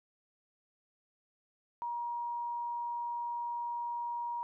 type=tone; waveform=sine; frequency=950 Hz; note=A#5; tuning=33 cents sharp; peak=-34 dBFS; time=1.82-4.43 s; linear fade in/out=0 ms; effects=none